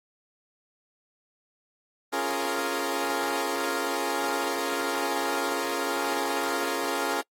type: chord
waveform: 15% pulse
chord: Bb minor seventh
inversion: first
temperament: equal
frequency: 277.2 / 349.2 / 415.3 / 466.2 Hz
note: Db4 / F4 / Ab4 / Bb4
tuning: 0 / 0 / 0 / 0 cents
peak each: -26 dBFS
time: 2.12-7.22 s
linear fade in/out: 20 ms
effects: noise-tail reverb RT60 0.1 s tail -25 dB re dry + AAC 48 kbps